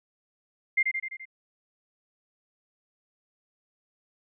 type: tone with echo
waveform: sine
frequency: 2100 Hz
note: C7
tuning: 6 cents sharp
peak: -19 dBFS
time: 0.77-0.83 s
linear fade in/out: 10 ms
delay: 85 ms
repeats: 5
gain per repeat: -4 dB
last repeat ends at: 1.255 s
effects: none